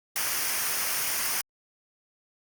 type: noise with comb filter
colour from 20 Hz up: white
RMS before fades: -28 dBFS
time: 0.16-1.41 s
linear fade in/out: 0 ms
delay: 0.26 ms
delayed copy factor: -0.55
effects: Opus 48 kbps